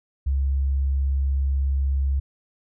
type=tone; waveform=sine; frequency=68.2 Hz; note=C#2; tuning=28 cents flat; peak=-19 dBFS; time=0.26-2.2 s; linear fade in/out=10 ms; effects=none